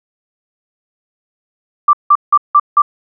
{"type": "tone bursts", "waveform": "sine", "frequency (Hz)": 1174.7, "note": "D6", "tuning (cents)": 0, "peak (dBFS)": -4, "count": 5, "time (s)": [1.88, 2.82], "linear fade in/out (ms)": 5, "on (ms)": 52, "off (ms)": 170, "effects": []}